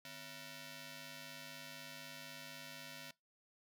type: ring-modulated tone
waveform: 5% pulse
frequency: 408 Hz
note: G#4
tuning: 31 cents flat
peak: -35 dBFS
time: 0.05-3.11 s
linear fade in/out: 2 ms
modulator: 1070 Hz
effects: noise-tail reverb RT60 0.2 s tail -22 dB re dry